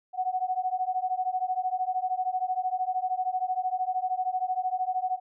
sine beating tone pair, 735 / 748 Hz, F#5 / F#5, -12 / +19 cents, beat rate 13 Hz, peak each -29 dBFS, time 0.13-5.2 s, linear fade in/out 50 ms, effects none

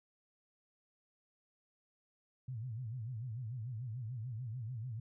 sine tone with vibrato, 118.3 Hz, A#2, 26 cents sharp, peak -39 dBFS, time 2.48-5 s, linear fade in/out 5 ms, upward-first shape sine, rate 6.8 Hz, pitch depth 180 cents each way, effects none

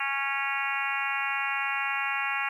harmonic tone with a mistuned harmonic, 276.1 Hz, C#4, 7 cents flat, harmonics 3 / 4 / 5 / 6 / 7 / 8 / 9 / 10, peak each -35 / -35 / -35 / -35 / -35 / -35 / -35 / -35 dBFS, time 0-2.49 s, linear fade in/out 5 ms, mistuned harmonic 9, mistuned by -27 cents, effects 10-bit

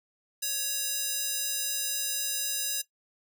square tone with high-pass filter, 556 Hz, C#5, 5 cents sharp, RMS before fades -31 dBFS, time 0.42-2.82 s, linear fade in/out 10 ms, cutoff 5200 Hz, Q 0.76, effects noise-tail reverb RT60 0.1 s tail -17 dB re dry

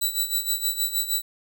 10% pulse tone with tremolo, 3951 Hz, B7, in tune, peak -13 dBFS, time 0.01-1.22 s, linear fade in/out 10 ms, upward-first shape sine, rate 6.4 Hz, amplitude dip 75%, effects none

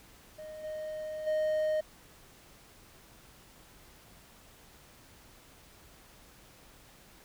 triangle tone with level steps, 619 Hz, D#5, 9 cents flat, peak -40 / -34 / -25 dBFS, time 0.38-1.81 s, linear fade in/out 10 ms, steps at 0.63 / 1.26 s, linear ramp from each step 20 ms, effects pink hiss -57 dBFS RMS until 7.24 s

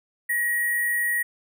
sine tone with sample-and-hold, 1899 Hz, A#6, 32 cents sharp, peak -21 dBFS, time 0.29-1.23 s, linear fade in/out 10 ms, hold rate 11025 Hz, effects none

